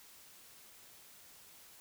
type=silence; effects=white hiss -58 dBFS RMS until 1.8 s